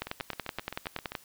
two click trains, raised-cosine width 0.3 ms, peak -16 / -21 dBFS, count 13 / 9, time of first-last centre 0.02-1.152 / 0.07-1.12 s, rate 10.6 / 7.62 Hz, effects white hiss -57 dBFS RMS until 1.24 s

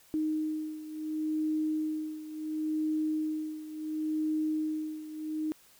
sine beating tone pair, 310 / 310.71 Hz, D#4 / D#4, -6 / -2 cents, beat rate 0.71 Hz, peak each -31 / -35 dBFS, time 0.14-5.52 s, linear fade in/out 0 ms, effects white hiss -60 dBFS RMS until 5.79 s

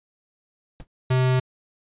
brown noise with exponential decay, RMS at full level -33 dBFS, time 0.8-0.87 s, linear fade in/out 0 ms, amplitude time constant 15 ms
square tone, 128.6 Hz, C3, 30 cents flat, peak -18 dBFS, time 1.1-1.4 s, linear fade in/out 10 ms
effects resampled to 8000 Hz

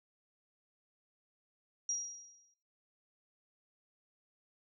sine tone with exponential decay, 5710 Hz, F8, 37 cents sharp, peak -31 dBFS, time 1.89-2.54 s, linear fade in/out 2 ms, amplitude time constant 140 ms, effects noise-tail reverb RT60 0.7 s tail -19 dB re dry

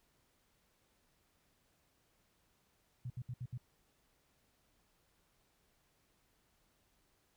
sine tone bursts, 123.47 Hz, B2, in tune, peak -39 dBFS, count 5, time 3.05-3.577 s, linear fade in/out 5 ms, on 51 ms, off 68 ms, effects pink hiss -75 dBFS RMS until 7.36 s

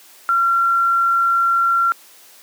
sine tone, 1369 Hz, F6, 35 cents flat, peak -13 dBFS, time 0.29-1.92 s, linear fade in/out 0 ms, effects white hiss -46 dBFS RMS until 2.42 s + high-pass 300 Hz 12 dB/octave

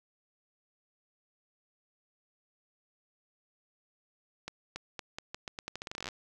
accelerating click train, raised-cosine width 0.2 ms, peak -21 dBFS, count 21, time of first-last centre 4.48-6.087 s, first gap 280 ms, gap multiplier 0.83, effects none

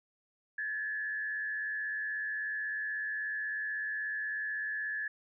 sine tone with frequency modulation, 1715 Hz, A6, 45 cents flat, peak -33 dBFS, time 0.58-5.08 s, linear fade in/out 5 ms, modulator 96.3 Hz, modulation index 0.64, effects none

